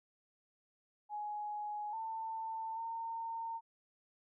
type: tone with pitch steps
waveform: sine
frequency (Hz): 837 / 894 / 912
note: G#5 / A5 / A#5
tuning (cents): +13 / +27 / -38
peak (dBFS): -38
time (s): 1.09-3.61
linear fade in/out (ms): 50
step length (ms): 840
effects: none